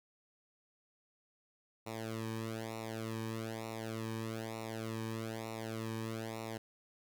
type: tone with flanger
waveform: sawtooth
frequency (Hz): 112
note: A2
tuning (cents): +31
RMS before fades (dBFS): -41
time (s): 1.86-6.58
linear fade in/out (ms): 10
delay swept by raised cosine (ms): 0.62 to 1.47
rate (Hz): 1.1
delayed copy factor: -0.95
effects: none